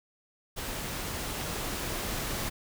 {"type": "noise with level ramp", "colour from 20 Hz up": "pink", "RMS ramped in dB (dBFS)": [-36, -33], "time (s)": [0.56, 2.5], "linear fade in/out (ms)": 20, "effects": []}